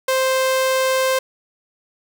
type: tone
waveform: sawtooth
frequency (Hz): 523.3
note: C5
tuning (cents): 0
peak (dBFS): -12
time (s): 0.08-1.19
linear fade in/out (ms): 5
effects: none